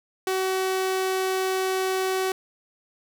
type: tone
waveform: sawtooth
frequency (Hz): 377.4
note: F#4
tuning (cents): +34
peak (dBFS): -19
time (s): 0.27-2.32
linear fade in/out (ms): 2
effects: none